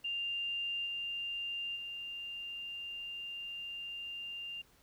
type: tone with level steps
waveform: sine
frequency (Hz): 2794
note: F7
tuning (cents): 0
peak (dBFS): -34 / -36 / -40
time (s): 0.04-4.62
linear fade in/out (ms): 10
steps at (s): 0.85 / 1.75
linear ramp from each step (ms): 20
effects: pink hiss -66 dBFS RMS until 4.82 s